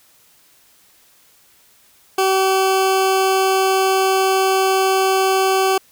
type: tone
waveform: 20% pulse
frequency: 382 Hz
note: G4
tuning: 45 cents flat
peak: -9 dBFS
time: 2.18-5.78 s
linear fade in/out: 5 ms
effects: white hiss -53 dBFS RMS until 5.91 s